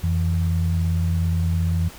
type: tone pair together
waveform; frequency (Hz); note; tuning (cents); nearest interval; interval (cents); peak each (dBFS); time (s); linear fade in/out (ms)
sine; 87.31 / 164.82; F2 / E3; 0 / 0; major seventh; 1100; -19 / -24; 0.03-1.89; 10
effects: pink hiss -42 dBFS RMS until 1.98 s